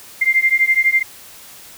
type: beating tone pair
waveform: sine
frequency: 2093 / 2105 Hz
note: C7 / C7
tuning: 0 / +10 cents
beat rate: 12 Hz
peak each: -15 dBFS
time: 0.21-1.03 s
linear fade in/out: 10 ms
effects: white hiss -40 dBFS RMS until 1.77 s